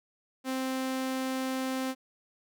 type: tone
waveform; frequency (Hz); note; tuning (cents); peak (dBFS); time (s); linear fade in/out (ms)
sawtooth; 261.6; C4; 0; -26; 0.44-1.95; 50
effects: none